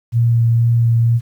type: tone with vibrato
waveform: sine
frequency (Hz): 116.7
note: A#2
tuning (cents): +2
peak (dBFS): -10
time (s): 0.12-1.21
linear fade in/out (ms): 50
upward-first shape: sine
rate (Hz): 2.1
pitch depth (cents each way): 13
effects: 8-bit